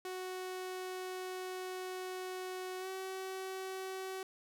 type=tone with pitch glide; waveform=sawtooth; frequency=370 to 378.9 Hz; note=F#4 to F#4; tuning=0 to +41 cents; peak=-36 dBFS; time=0.05-4.23 s; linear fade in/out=2 ms; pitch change=+41 cents; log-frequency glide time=2.79-2.88 s; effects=none